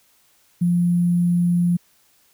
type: tone with sample-and-hold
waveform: sine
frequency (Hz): 174.61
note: F3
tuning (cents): 0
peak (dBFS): -15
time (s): 0.61-1.77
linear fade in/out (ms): 10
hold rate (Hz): 11025
effects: white hiss -59 dBFS RMS until 2.33 s